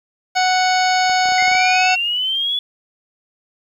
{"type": "harmonic tone", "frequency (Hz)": 740, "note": "F#5", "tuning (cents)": 0, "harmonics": [1, 2, 3, 4, 5, 6, 7, 9], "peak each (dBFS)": [-15, -22, -23, -29, -30, -25, -28, -29], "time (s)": [0.35, 1.96], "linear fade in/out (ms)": 20}
{"type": "clicks", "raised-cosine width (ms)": 1, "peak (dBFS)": -21, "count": 8, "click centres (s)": [1.097, 1.257, 1.288, 1.321, 1.424, 1.48, 1.516, 1.551]}
{"type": "linear sweep", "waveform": "sine", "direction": "up", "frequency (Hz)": [2080, 3432], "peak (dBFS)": -17, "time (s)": [1.38, 2.59], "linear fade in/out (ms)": 2}
{"effects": ["8-bit"]}